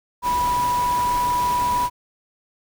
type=tone in noise; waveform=sine; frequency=980 Hz; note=B5; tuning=14 cents flat; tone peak=-18 dBFS; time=0.22-1.9 s; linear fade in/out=50 ms; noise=pink; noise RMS=-31 dBFS; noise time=0.22-1.9 s; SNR=+10 dB; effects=none